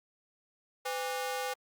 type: ring-modulated tone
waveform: sawtooth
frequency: 659.3 Hz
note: E5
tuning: in tune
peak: -26 dBFS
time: 0.85-1.54 s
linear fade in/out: 10 ms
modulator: 152 Hz
effects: Opus 48 kbps